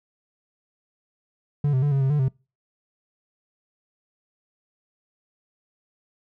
triangle tone with pitch steps, 145.2 / 129.9 / 145.3 / 137.2 / 133.8 / 147.9 / 132 Hz, D3 / C3 / D3 / C#3 / C3 / D3 / C3, -19 / -12 / -18 / -17 / +39 / +13 / +16 cents, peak -16 dBFS, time 1.64-2.284 s, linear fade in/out 5 ms, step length 92 ms, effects noise-tail reverb RT60 0.3 s tail -25 dB re dry

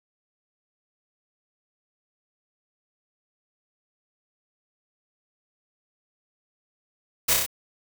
white noise with echo, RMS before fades -21 dBFS, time 7.28-7.34 s, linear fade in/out 10 ms, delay 31 ms, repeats 4, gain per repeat -2 dB, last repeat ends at 7.464 s, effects none

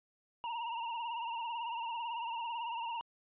square tone with vibrato, 932.3 Hz, A#5, in tune, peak -37 dBFS, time 0.44-3.01 s, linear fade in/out 0 ms, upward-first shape triangle, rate 18 Hz, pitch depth 75 cents each way, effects resampled to 8000 Hz

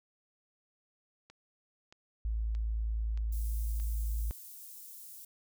click train, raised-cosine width 0.2 ms, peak -36 dBFS, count 5, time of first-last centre 1.3-3.8 s, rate 1.6 Hz
sine tone, 55 Hz, A1, in tune, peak -30 dBFS, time 2.25-4.31 s, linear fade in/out 0 ms
white high-pass noise, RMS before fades -49 dBFS, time 3.32-5.25 s, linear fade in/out 5 ms, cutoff 9200 Hz, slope 12 dB/octave
effects none

